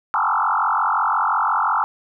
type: tone with frequency modulation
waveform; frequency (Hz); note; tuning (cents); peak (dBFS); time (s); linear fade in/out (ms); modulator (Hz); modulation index
sine; 1100; C#6; -14; -16; 0.14-1.84; 0; 45.7; 6.4
effects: none